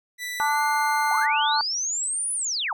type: tone with pitch glide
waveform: sawtooth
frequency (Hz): 1975.5 to 2093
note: B6 to C7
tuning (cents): 0 to 0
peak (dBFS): -26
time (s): 0.18-1.27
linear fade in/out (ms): 50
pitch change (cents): +100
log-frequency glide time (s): 0.41-0.62
type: chord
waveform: sine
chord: D major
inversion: second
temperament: just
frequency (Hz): 881 / 1174.7 / 1468.3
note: A5 / D6 / F#6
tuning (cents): +2 / 0 / -14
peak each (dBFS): -22 / -28 / -27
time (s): 0.4-1.61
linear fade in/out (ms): 0
type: linear two-way sweep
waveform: sine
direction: up then down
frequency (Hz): 739 to 10020 to 739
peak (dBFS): -24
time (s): 1.11-2.73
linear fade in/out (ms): 2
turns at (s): 2.33
effects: none